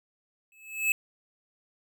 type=tone with exponential growth; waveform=square; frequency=2600 Hz; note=E7; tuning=24 cents flat; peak=-20 dBFS; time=0.52-0.92 s; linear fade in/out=1 ms; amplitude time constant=86 ms; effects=none